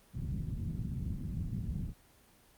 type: low-pass noise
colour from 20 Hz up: white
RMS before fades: -37 dBFS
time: 0.13-1.94 s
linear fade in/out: 50 ms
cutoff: 180 Hz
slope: 24 dB/octave
effects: pink hiss -63 dBFS RMS until 2.57 s + Opus 24 kbps